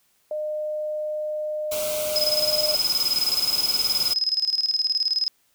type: tone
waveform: sine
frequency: 609 Hz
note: D#5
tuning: 37 cents flat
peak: -25 dBFS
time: 0.31-2.75 s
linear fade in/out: 2 ms
type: band-stop noise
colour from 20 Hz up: white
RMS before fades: -30 dBFS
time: 1.71-4.14 s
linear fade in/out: 10 ms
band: 1500 to 2100 Hz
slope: 96 dB/octave
type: tone with tremolo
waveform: sine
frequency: 5080 Hz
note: D#8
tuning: 35 cents sharp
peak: -18 dBFS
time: 2.16-5.28 s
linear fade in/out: 0 ms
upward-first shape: square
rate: 19 Hz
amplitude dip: 75%
effects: white hiss -65 dBFS RMS until 5.54 s